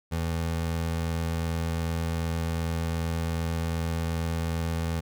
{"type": "tone", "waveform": "25% pulse", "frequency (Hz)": 82.6, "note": "E2", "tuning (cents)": 4, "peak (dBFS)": -23, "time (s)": [0.11, 5.01], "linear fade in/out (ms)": 20, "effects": []}